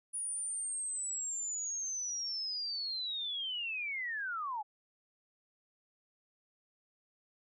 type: linear sweep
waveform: sine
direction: down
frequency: 9750 to 806 Hz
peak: -35 dBFS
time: 0.13-4.63 s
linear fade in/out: 20 ms
effects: none